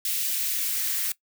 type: noise with high-pass filter sweep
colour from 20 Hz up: blue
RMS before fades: -27 dBFS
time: 0.05-1.12 s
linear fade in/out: 2 ms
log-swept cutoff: 2500 to 1500 Hz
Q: 1.3
effects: noise-tail reverb RT60 0.1 s tail -19 dB re dry